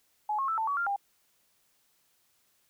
sine tone with pitch steps, 846 / 1085 / 1321 / 888 / 1132 / 1393 / 801 Hz, G#5 / C#6 / E6 / A5 / C#6 / F6 / G5, +32 / -37 / +3 / +16 / +36 / -5 / +37 cents, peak -27 dBFS, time 0.29-0.962 s, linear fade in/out 5 ms, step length 96 ms, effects white hiss -70 dBFS RMS until 2.69 s

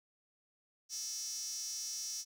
sawtooth tone with high-pass filter, 435.1 Hz, A4, 19 cents flat, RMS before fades -41 dBFS, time 0.89-2.25 s, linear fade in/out 50 ms, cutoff 5700 Hz, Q 8.5, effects none

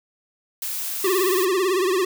blue noise, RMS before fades -28 dBFS, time 0.62-1.45 s, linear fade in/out 2 ms
square tone with vibrato, 373.2 Hz, F#4, 15 cents sharp, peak -19 dBFS, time 1.04-2.05 s, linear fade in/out 5 ms, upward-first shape triangle, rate 18 Hz, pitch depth 130 cents each way
effects none

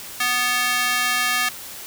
square tone with high-pass filter, 246.9 Hz, B3, in tune, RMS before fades -21 dBFS, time 0.2-1.49 s, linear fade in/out 5 ms, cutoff 1600 Hz, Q 1.3, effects white hiss -36 dBFS RMS until 1.86 s

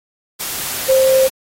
sine tone in noise, 527 Hz, C5, 12 cents sharp, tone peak -9 dBFS, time 0.88-1.28 s, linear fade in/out 20 ms, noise white, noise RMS -23 dBFS, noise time 0.39-1.3 s, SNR +11 dB, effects AAC 48 kbps

